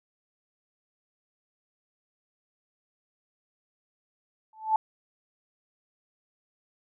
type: tone with exponential growth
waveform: sine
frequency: 874 Hz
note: A5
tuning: 12 cents flat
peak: -16 dBFS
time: 4.53-4.76 s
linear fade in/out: 2 ms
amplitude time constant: 49 ms
effects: none